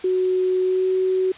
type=tone with pitch glide; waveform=sine; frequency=370 to 374.1 Hz; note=F#4 to F#4; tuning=0 to +19 cents; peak=-17 dBFS; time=0.04-1.32 s; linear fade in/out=5 ms; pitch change=+19 cents; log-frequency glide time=0.61-0.88 s; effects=white hiss -42 dBFS RMS until 1.37 s + resampled to 8000 Hz